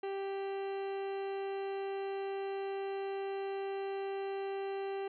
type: harmonic tone with a mistuned harmonic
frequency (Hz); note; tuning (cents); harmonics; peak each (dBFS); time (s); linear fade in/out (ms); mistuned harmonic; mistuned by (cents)
392; G4; 0; 1 / 2 / 3 / 4 / 5 / 6 / 7 / 8 / 10; -36 / -43 / -54 / -55 / -55 / -59 / -55 / -60 / -65; 0.03-5.08; 5; 10; +56
effects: none